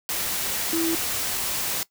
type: tone in noise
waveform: sine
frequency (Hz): 329.9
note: E4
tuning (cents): +1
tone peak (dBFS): -22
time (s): 0.73-0.95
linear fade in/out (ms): 0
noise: white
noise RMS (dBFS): -27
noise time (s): 0.09-1.83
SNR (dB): +2
effects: noise-tail reverb RT60 0.1 s tail -19 dB re dry